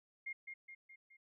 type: tone with echo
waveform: sine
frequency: 2127 Hz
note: C7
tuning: 28 cents sharp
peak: -40 dBFS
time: 0.26-0.33 s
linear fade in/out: 10 ms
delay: 210 ms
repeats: 4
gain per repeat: -5 dB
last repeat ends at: 1.17 s
effects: none